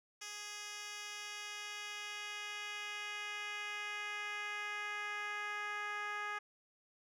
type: tone with band-pass filter sweep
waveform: 10% pulse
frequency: 415.3 Hz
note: G#4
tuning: in tune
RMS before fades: -43 dBFS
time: 0.21-6.39 s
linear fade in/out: 10 ms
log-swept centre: 5100 to 1500 Hz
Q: 1.3
effects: none